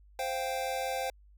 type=chord; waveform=square; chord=C suspended fourth; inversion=none; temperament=equal; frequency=523.3 / 698.5 / 784 Hz; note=C5 / F5 / G5; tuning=0 / 0 / 0 cents; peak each=-36 / -38 / -36 dBFS; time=0.19-1.1 s; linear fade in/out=2 ms; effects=added 50 Hz sine -55 dBFS peak until 1.37 s